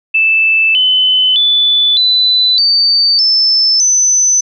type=tone with pitch steps; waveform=sine; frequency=2637 / 3029 / 3480 / 3997 / 4591 / 5274 / 6058 Hz; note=E7 / F#7 / A7 / B7 / D8 / E8 / F#8; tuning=0 / +40 / -20 / +20 / -40 / 0 / +40 cents; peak=-7 dBFS; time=0.14-4.41 s; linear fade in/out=10 ms; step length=610 ms; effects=none